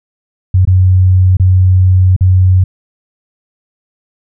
sine tone with dropouts, 92.6 Hz, F#2, 2 cents sharp, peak -4 dBFS, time 0.54-2.64 s, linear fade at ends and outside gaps 5 ms, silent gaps 0.652-0.673 / 1.37-1.397 / 2.164-2.208 s, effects none

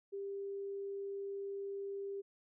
sine tone, 396.7 Hz, G4, 21 cents sharp, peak -39 dBFS, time 0.12-2.22 s, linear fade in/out 20 ms, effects none

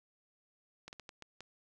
slowing click train, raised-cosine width 0.2 ms, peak -30 dBFS, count 6, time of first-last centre 0.88-1.406 s, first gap 49 ms, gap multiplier 1.39, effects none

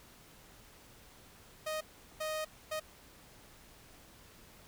sawtooth tone bursts at uneven times, 622.3 Hz, D#5, in tune, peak -31 dBFS, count 3, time 1.66-1.81 / 2.2-2.45 / 2.71-2.8 s, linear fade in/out 10 ms, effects pink hiss -58 dBFS RMS until 4.67 s

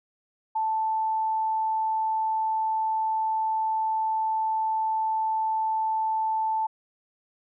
sine tone, 880 Hz, A5, in tune, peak -23 dBFS, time 0.55-6.67 s, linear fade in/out 10 ms, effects none

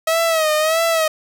sawtooth tone with vibrato, 638 Hz, D#5, 43 cents sharp, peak -11 dBFS, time 0.07-1.08 s, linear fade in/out 5 ms, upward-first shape sine, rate 1.6 Hz, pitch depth 75 cents each way, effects none

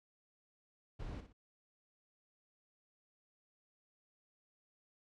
brown noise with echo, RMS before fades -44 dBFS, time 0.99-1.21 s, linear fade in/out 10 ms, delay 60 ms, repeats 2, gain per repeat -9 dB, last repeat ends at 1.33 s, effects low-pass 5000 Hz 12 dB/octave

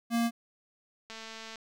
square tone, 233.1 Hz, A#3, in tune, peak -26 dBFS, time 0.1-0.31 s, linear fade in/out 50 ms
click train, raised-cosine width 0.2 ms, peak -27 dBFS, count 103, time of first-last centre 1.1-1.557 s, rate 223 Hz
effects none

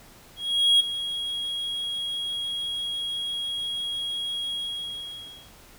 triangle tone with ADSR envelope, 3298 Hz, G#7, 13 cents flat, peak -13 dBFS, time 0.36-5.51 s, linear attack 440 ms, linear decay 11 ms, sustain -13 dB, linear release 980 ms, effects pink hiss -51 dBFS RMS until 5.78 s

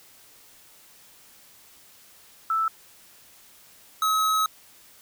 sine / square tone pair in turn, 1318.5 / 1281 Hz, E6 / E6, 0 / -50 cents, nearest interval unison, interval 50 cents, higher first, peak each -21 dBFS, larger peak neither, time 2.5-2.68 / 4.02-4.46 s, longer second, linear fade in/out 2 ms, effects white hiss -53 dBFS RMS until 5.01 s

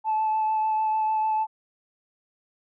sine tone with vibrato, 870 Hz, A5, 20 cents flat, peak -20 dBFS, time 0.04-1.47 s, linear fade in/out 50 ms, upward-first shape sine, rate 6.7 Hz, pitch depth 13 cents each way, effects tanh soft clip ceiling -18 dBFS

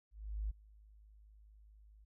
sine tone with ADSR envelope, 52.3 Hz, G#1, 13 cents sharp, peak -34 dBFS, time 0.11-2.05 s, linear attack 390 ms, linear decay 16 ms, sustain -24 dB, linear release 11 ms, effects none

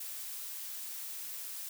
blue noise, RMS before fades -42 dBFS, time 0-1.69 s, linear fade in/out 5 ms, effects none

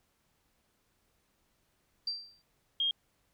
sine tone with exponential decay, 4699 Hz, D8, in tune, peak -29 dBFS, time 2.07-2.42 s, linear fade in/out 5 ms, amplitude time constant 75 ms
sine tone, 3231 Hz, G#7, 48 cents flat, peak -27 dBFS, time 2.8-2.91 s, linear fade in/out 2 ms
effects pink hiss -74 dBFS RMS until 3.33 s

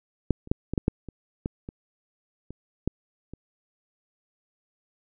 clicks, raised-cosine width 3 ms, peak -7 / -30 / -8 / -15 / -10 / -7 / -25 / -15 / -23 / -26 / -11 / -26 dBFS, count 12, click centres 0.307 / 0.474 / 0.515 / 0.736 / 0.778 / 0.881 / 1.087 / 1.459 / 1.689 / 2.506 / 2.876 / 3.336 s, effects none

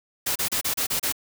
white noise bursts, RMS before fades -25 dBFS, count 7, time 0.26-1.125 s, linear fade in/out 10 ms, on 97 ms, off 31 ms, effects none

